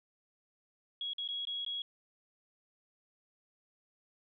sine tone with dropouts, 3322 Hz, G#7, in tune, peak -35 dBFS, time 1.01-1.82 s, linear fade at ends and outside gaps 2 ms, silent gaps 1.134-1.182 / 1.277-1.287 / 1.452-1.471 / 1.649-1.663 s, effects none

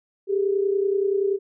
sine tone pair together, 392 / 422.5 Hz, G4 / G#4, 0 / +30 cents, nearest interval minor second, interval 130 cents, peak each -20 / -26 dBFS, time 0.27-1.39 s, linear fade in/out 50 ms, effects none

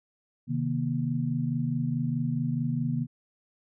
sine tone cluster, 131 / 155.7 / 237.6 Hz, C3 / D#3 / A#3, +2 / +2 / +33 cents, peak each -30 dBFS, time 0.47-3.07 s, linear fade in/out 50 ms, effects none

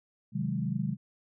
sine chord, Ab dominant seventh, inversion first, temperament equal, 130.81 / 155.56 / 185 / 207.7 Hz, C3 / Eb3 / Gb3 / Ab3, 0 / 0 / 0 / 0 cents, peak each -34 dBFS, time 0.32-0.97 s, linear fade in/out 50 ms, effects none

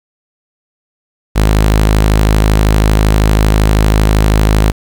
sawtooth tone, 52.7 Hz, G#1, 26 cents sharp, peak -3 dBFS, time 1.35-4.72 s, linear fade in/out 20 ms, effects 7-bit

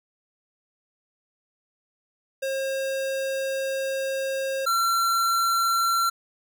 square tone pair in turn, 537 / 1361 Hz, C5 / F6, +45 / -45 cents, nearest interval octave + major third, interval 1610 cents, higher second, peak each -26 / -21 dBFS, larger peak second, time 2.42-4.66 / 4.66-6.1 s, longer first, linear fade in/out 10 ms, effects none

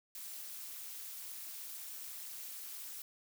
blue noise with amplitude modulation, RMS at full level -43 dBFS, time 0.15-3.02 s, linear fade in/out 2 ms, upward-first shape sine, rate 256 Hz, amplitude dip 75%, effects none

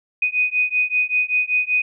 sine beating tone pair, 2489 / 2494.2 Hz, D#7 / D#7, 0 / +4 cents, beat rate 5.2 Hz, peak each -20 dBFS, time 0.22-1.82 s, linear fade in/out 5 ms, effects none

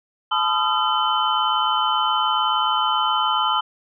sine tone cluster, 862 / 1009 / 1240 / 1359 / 3050 Hz, A5 / B5 / D#6 / F6 / G7, -36 / +37 / -6 / -48 / -48 cents, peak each -24 dBFS, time 0.31-3.61 s, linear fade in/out 10 ms, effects none

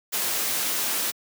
white noise, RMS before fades -26 dBFS, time 0.12-1.12 s, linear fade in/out 20 ms, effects high-pass 200 Hz 12 dB/octave

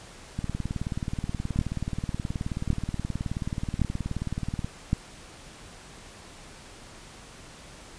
two click trains, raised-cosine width 5 ms, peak -17 / -10 dBFS, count 81 / 4, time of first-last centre 0.39-4.645 / 1.59-4.931 s, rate 18.8 / 0.898 Hz, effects pink hiss -47 dBFS RMS until 7.98 s + resampled to 22050 Hz

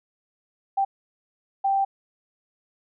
sine tone bursts at uneven times, 784 Hz, G5, in tune, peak -19 dBFS, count 2, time 0.77-0.85 / 1.64-1.85 s, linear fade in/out 10 ms, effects none

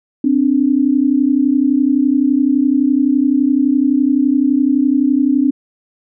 sine tone pair together, 260 / 291.8 Hz, C4 / D4, -11 / -11 cents, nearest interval major second, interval 200 cents, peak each -13 dBFS, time 0.24-5.51 s, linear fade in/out 5 ms, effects none

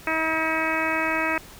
harmonic tone, 319.7 Hz, D#4, 47 cents sharp, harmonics 1 / 2 / 3 / 4 / 5 / 6 / 7 / 8, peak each -30 / -30 / -30 / -30 / -30 / -30 / -30 / -30 dBFS, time 0.07-1.38 s, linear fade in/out 2 ms, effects pink hiss -45 dBFS RMS until 1.59 s

